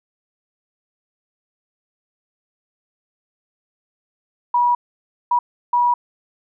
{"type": "tone bursts at uneven times", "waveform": "sine", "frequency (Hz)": 968, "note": "B5", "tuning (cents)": -35, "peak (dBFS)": -13, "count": 3, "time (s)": [[4.54, 4.75], [5.31, 5.39], [5.73, 5.94]], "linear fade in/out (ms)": 5, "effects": []}